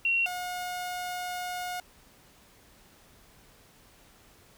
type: tone pair in turn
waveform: sine / sawtooth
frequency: 2738 / 720.8 Hz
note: F7 / F#5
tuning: -35 / -45 cents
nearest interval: octave + major seventh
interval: 2310 cents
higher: first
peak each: -23 / -29 dBFS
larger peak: first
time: 0.05-0.26 / 0.26-1.8 s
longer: second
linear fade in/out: 2 ms
effects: pink hiss -58 dBFS RMS until 4.57 s